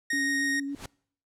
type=tone; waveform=45% pulse; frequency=1864.7 Hz; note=A#6; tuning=in tune; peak=-26 dBFS; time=0.1-0.6 s; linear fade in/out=5 ms
type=tone with vibrato; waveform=sine; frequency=280 Hz; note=C#4; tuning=18 cents sharp; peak=-30 dBFS; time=0.13-0.75 s; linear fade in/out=2 ms; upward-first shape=sine; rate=7.2 Hz; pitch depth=20 cents each way
type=noise with exponential growth; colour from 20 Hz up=pink; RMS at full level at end=-35 dBFS; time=0.66-0.86 s; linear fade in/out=5 ms; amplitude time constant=43 ms
effects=noise-tail reverb RT60 0.6 s tail -25 dB re dry + low-pass 10000 Hz 12 dB/octave